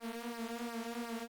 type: tone with flanger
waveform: sawtooth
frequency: 233.1 Hz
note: A#3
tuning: in tune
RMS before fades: -41 dBFS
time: 0-1.28 s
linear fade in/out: 50 ms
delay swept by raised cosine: 0.28 to 5.28 ms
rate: 2.8 Hz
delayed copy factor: -0.8
effects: Opus 24 kbps